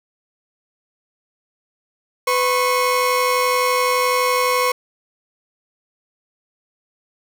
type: tone pair together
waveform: 30% pulse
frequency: 500.6 / 1093 Hz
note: B4 / C#6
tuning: +23 / -25 cents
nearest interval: octave + major second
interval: 1352 cents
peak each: -16 dBFS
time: 2.27-4.72 s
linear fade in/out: 5 ms
effects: none